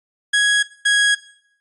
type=tone pair in turn; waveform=30% pulse; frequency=1662 / 1656.2 Hz; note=G#6 / G#6; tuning=+1 / -5 cents; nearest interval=unison; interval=6 cents; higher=first; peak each=-10 dBFS; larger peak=neither; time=0.33-0.63 / 0.85-1.15 s; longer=neither; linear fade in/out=10 ms; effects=noise-tail reverb RT60 0.7 s tail -19 dB re dry + MP3 48 kbps